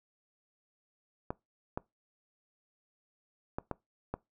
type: clicks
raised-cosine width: 1 ms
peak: -20 dBFS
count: 5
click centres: 1.305 / 1.775 / 3.585 / 3.713 / 4.14 s
effects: noise-tail reverb RT60 0.2 s tail -22 dB re dry